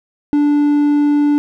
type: tone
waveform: triangle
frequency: 292.2 Hz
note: D4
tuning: 9 cents flat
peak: -8 dBFS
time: 0.33-1.38 s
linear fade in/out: 0 ms
effects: none